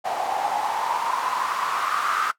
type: noise with band-pass filter sweep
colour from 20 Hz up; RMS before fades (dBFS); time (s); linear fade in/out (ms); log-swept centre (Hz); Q
white; -25; 0.04-2.32; 20; 740 to 1300; 7.8
effects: noise-tail reverb RT60 0.1 s tail -18 dB re dry